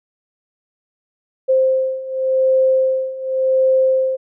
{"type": "beating tone pair", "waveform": "sine", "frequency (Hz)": [523.3, 524.19], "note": ["C5", "C5"], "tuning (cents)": [0, 3], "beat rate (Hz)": 0.89, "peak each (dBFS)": [-18, -15], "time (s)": [1.48, 4.17], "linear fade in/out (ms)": 20, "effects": []}